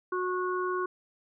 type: harmonic tone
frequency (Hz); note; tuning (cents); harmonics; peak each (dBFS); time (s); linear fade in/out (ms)
365.4; F#4; -22; 1 / 3 / 4; -30 / -32 / -37; 0.12-0.86; 5
effects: none